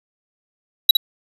square tone with echo, 3900 Hz, B7, 23 cents flat, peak -5 dBFS, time 0.89-0.91 s, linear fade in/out 5 ms, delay 60 ms, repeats 1, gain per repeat -7 dB, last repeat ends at 0.97 s, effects resampled to 32000 Hz + 7-bit

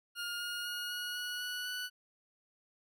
20% pulse tone with pitch steps, 1418 / 1428.7 / 1439.5 / 1450.3 / 1461.2 / 1472.3 / 1483.3 Hz, F6 / F6 / F#6 / F#6 / F#6 / F#6 / F#6, +26 / +39 / -48 / -35 / -22 / -9 / +4 cents, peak -32 dBFS, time 0.15-1.9 s, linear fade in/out 50 ms, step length 250 ms, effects none

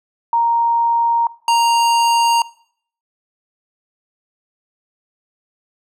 sine / square tone pair in turn, 932.3 / 932.3 Hz, A#5 / A#5, 0 / 0 cents, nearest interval unison, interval 0 cents, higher neither, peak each -12 dBFS, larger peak neither, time 0.33-1.27 / 1.48-2.42 s, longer neither, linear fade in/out 2 ms, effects noise-tail reverb RT60 0.6 s tail -21 dB re dry + low-pass 10000 Hz 12 dB/octave

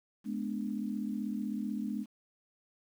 sine chord, G# diminished, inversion none, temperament equal with one note detuned, 211 / 246.9 / 293.7 Hz, G#3 / B3 / D4, +28 / 0 / 0 cents, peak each -35 / -38 / -40 dBFS, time 0.24-2.06 s, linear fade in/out 50 ms, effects 10-bit

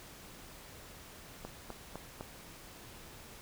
click train, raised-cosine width 1 ms, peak -27 dBFS, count 4, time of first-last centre 1.45-2.209 s, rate 3.95 Hz, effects pink hiss -52 dBFS RMS until 3.41 s

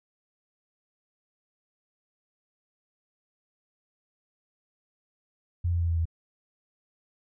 sine tone with pitch steps, 87 / 85.8 / 84.62 / 83.46 / 82.31 Hz, F2 / F2 / E2 / E2 / E2, -6 / -30 / +46 / +22 / -2 cents, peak -23 dBFS, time 5.64-6.055 s, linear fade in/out 10 ms, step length 83 ms, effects none

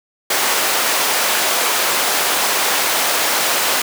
pink high-pass noise, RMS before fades -17 dBFS, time 0.3-3.82 s, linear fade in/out 5 ms, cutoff 600 Hz, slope 12 dB/octave, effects none

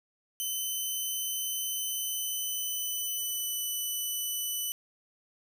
5% pulse tone with pitch glide, 3042 to 2985 Hz, F#7 to F#7, +47 to +15 cents, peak -23 dBFS, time 0.4-4.72 s, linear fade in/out 0 ms, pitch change -32 cents, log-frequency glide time 1.69-3.64 s, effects none

